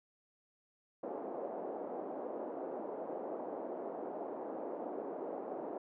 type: band-pass noise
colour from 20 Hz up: white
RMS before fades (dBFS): -42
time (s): 1.03-5.78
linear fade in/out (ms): 5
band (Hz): 280 to 690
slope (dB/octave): 24
effects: none